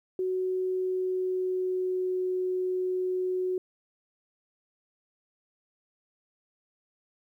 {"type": "tone with pitch glide", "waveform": "sine", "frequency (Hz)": [371.3, 368.3], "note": ["F#4", "F#4"], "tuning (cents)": [6, -8], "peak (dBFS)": -26, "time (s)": [0.19, 3.58], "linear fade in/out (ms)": 2, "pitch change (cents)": -14, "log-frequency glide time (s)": [0.72, 2.32], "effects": ["11-bit"]}